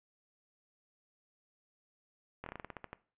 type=slowing click train; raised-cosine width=0.5 ms; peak=-27 dBFS; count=11; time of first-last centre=2.44-2.93 s; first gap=23 ms; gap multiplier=1.16; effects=noise-tail reverb RT60 0.4 s tail -19 dB re dry + resampled to 8000 Hz